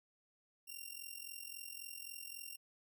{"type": "tone with amplitude modulation", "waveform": "5% pulse", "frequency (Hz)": 2768, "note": "F7", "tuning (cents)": -16, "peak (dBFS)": -34, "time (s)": [0.67, 2.57], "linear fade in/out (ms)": 20, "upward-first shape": "sine", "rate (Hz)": 43.7, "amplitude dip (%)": 80, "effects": []}